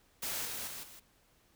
white noise with level steps, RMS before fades -37 / -40 / -44 / -53 dBFS, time 0.22-1 s, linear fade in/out 10 ms, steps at 0.45 / 0.67 / 0.83 s, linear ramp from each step 5 ms, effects pink hiss -68 dBFS RMS until 1.55 s

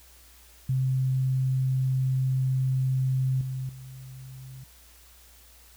sine tone with level steps, 130.81 Hz, C3, in tune, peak -22 / -29 / -40 dBFS, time 0.69-4.64 s, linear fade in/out 5 ms, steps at 3.41 / 3.69 s, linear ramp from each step 2 ms, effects added 60 Hz sine -55 dBFS peak until 5.76 s + white hiss -55 dBFS RMS until 5.76 s

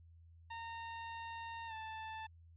sawtooth tone with pitch glide, 919 to 881.1 Hz, A#5 to A5, -25 to +2 cents, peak -40 dBFS, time 0.5-2.27 s, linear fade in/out 10 ms, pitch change -73 cents, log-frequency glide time 1.67-1.73 s, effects added 83 Hz sine -58 dBFS peak until 2.56 s + resampled to 8000 Hz

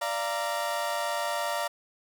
30% pulse chord, Bb major, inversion first, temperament equal with one note detuned, 587.3 / 686.9 / 932.3 Hz, D5 / F5 / Bb5, 0 / -29 / 0 cents, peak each -30 dBFS, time 0.01-1.68 s, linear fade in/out 10 ms, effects none

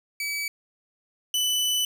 sawtooth tone pair in turn, 2289 / 2989 Hz, D7 / F#7, -45 / +17 cents, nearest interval perfect fourth, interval 462 cents, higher second, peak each -24 / -19 dBFS, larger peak second, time 0.2-0.48 / 1.34-1.85 s, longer second, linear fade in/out 2 ms, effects none

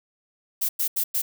violet noise bursts at uneven times, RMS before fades -24 dBFS, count 4, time 0.61-0.69 / 0.79-0.88 / 0.96-1.04 / 1.14-1.22 s, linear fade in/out 10 ms, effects none

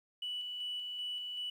sine tone with tremolo, 2960 Hz, F#7, in tune, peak -35 dBFS, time 0.22-1.5 s, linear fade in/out 5 ms, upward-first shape square, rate 2.6 Hz, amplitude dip 30%, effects tanh soft clip ceiling -32 dBFS + 11-bit

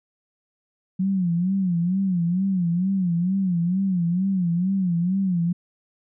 sine tone with vibrato, 181.7 Hz, F#3, 31 cents flat, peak -19 dBFS, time 0.99-5.53 s, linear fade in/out 10 ms, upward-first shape sine, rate 2.2 Hz, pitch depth 130 cents each way, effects none

